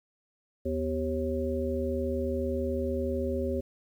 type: harmonic tone with a mistuned harmonic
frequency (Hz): 77.78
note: D#2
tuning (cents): 0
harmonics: 1 / 3 / 5 / 7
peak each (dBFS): -33 / -33 / -33 / -33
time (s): 0.65-3.61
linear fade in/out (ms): 10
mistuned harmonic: 3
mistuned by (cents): +99
effects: 10-bit